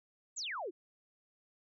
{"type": "exponential sweep", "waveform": "sine", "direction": "down", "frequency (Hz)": [8020, 310], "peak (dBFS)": -37, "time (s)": [0.36, 0.71], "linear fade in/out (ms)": 20, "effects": []}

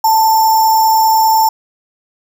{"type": "tone with sample-and-hold", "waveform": "sine", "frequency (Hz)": 885, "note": "A5", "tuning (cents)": 10, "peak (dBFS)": -7, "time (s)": [0.04, 1.49], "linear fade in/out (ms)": 5, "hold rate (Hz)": 6300, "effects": []}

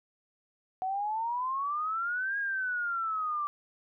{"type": "exponential two-way sweep", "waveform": "sine", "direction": "up then down", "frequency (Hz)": [740, 1645, 1165], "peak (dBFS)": -29, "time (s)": [0.82, 3.47], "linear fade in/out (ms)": 0, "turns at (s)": 2.38, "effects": []}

